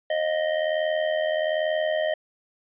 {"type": "tone with amplitude modulation", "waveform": "square", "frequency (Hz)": 622.3, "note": "D#5", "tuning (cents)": 0, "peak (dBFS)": -20, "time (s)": [0.1, 2.14], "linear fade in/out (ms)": 5, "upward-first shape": "sine", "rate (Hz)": 81.2, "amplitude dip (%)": 65, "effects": ["resampled to 8000 Hz"]}